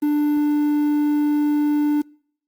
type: tone with quantisation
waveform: triangle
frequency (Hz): 295.8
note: D4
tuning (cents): +13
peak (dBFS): -14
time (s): 0.02-2.02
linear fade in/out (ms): 10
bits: 7
effects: noise-tail reverb RT60 0.6 s tail -26 dB re dry + Opus 32 kbps